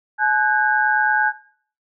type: tone cluster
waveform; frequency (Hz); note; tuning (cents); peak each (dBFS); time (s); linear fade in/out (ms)
sine; 854 / 1489 / 1618; G#5 / F#6 / G#6; +48 / +11 / -46; -19; 0.18-1.33; 50
effects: noise-tail reverb RT60 0.5 s tail -17 dB re dry